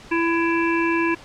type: harmonic tone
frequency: 334.1 Hz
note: E4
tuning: 23 cents sharp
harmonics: 1 / 3 / 5 / 7 / 8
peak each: -20 / -25 / -27 / -28 / -29 dBFS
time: 0.11-1.15 s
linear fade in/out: 10 ms
effects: pink hiss -44 dBFS RMS until 1.24 s + low-pass 6000 Hz 12 dB/octave